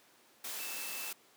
sine tone in noise, 2642 Hz, E7, 3 cents sharp, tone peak -46 dBFS, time 0.59-1.11 s, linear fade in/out 5 ms, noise white, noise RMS -41 dBFS, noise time 0.44-1.13 s, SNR -8 dB, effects pink hiss -63 dBFS RMS until 1.36 s + high-pass 300 Hz 12 dB/octave

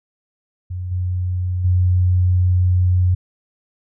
sine tone with level steps, 90.6 Hz, F#2, 36 cents flat, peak -23 / -18 / -12 dBFS, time 0.7-3.15 s, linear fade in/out 10 ms, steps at 0.91 / 1.64 s, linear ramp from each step 10 ms, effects none

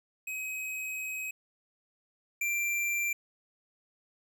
square tone pair in turn, 2535 / 2360 Hz, D#7 / D7, +32 / +8 cents, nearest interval minor second, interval 124 cents, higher first, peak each -35 / -29 dBFS, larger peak second, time 0.27-1.31 / 2.41-3.13 s, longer first, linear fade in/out 5 ms, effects none

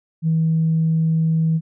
sine tone, 161.3 Hz, E3, 37 cents flat, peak -14 dBFS, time 0.22-1.61 s, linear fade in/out 50 ms, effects tanh soft clip ceiling -10 dBFS

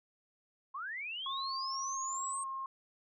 sine linear sweep, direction up, 1020 to 8530 Hz, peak -38 dBFS, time 0.74-2.44 s, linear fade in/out 10 ms
sine tone with vibrato, 1076 Hz, C6, 48 cents sharp, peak -37 dBFS, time 1.26-2.66 s, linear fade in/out 2 ms, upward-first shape square, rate 2.1 Hz, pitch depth 9 cents each way
effects none

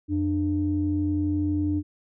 sine tone pair together, 88.8 / 298.7 Hz, F2 / D4, +29 / +29 cents, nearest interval octave + major sixth, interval 2100 cents, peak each -26 / -23 dBFS, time 0.08-1.83 s, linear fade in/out 50 ms, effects tanh soft clip ceiling -14 dBFS

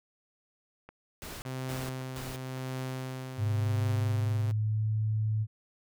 click train, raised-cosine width 0.5 ms, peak -32 dBFS, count 4, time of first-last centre 0.89-2.575 s, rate 1.78 Hz
pink noise bursts, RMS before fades -42 dBFS, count 3, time 1.22-2.36 s, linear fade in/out 0 ms, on 200 ms, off 270 ms
sawtooth tone with tremolo, 129.9 Hz, C3, 12 cents flat, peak -29 dBFS, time 1.45-4.52 s, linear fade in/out 10 ms, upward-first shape triangle, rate 0.92 Hz, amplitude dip 50%
sine tone with pitch glide, 104.5 to 108.37 Hz, G#2 to A2, +11 to -26 cents, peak -26 dBFS, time 3.37-5.47 s, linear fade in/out 50 ms, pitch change +63 cents, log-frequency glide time 3.81-4.85 s
effects none

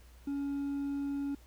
triangle tone with hard clipping, 281.1 Hz, C#4, 24 cents sharp, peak -33 dBFS, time 0.27-1.35 s, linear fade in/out 5 ms, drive 5 dB, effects added 60 Hz sine -54 dBFS peak until 1.46 s + pink hiss -63 dBFS RMS until 1.46 s

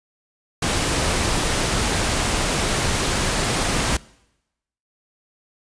pink noise, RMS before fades -21 dBFS, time 0.62-3.97 s, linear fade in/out 5 ms, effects noise-tail reverb RT60 0.9 s tail -23 dB re dry + resampled to 22050 Hz

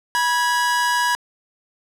45% pulse tone pair together, 974.4 / 1661.2 Hz, B5 / G#6, -24 / 0 cents, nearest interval major sixth, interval 924 cents, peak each -19 / -21 dBFS, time 0.15-1.15 s, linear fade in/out 0 ms, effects low-pass 11000 Hz 12 dB/octave + 8-bit

